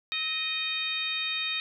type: harmonic tone with a mistuned harmonic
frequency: 620 Hz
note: D#5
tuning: 6 cents flat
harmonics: 2 / 3 / 4 / 5 / 6 / 7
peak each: -43 / -39 / -32 / -40 / -32 / -41 dBFS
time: 0.12-1.6 s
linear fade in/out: 0 ms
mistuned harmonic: 2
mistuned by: +60 cents
effects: none